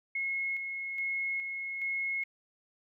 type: tone with tremolo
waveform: sine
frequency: 2170 Hz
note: C#7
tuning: 37 cents flat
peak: -30 dBFS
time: 0.15-2.24 s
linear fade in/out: 5 ms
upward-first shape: square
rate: 1.2 Hz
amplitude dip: 40%
effects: none